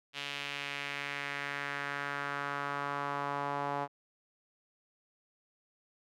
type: tone with band-pass filter sweep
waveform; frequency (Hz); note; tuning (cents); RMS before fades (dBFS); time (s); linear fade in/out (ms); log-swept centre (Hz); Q
sawtooth; 142.2; C#3; +45; -37; 0.13-3.88; 50; 3000 to 860; 2.2
effects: none